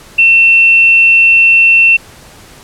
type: tone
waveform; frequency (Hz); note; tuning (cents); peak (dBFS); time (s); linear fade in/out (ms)
sine; 2700; E7; +41; -3; 0.18-1.97; 10
effects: pink hiss -37 dBFS RMS until 2.63 s + low-pass 12000 Hz 12 dB/octave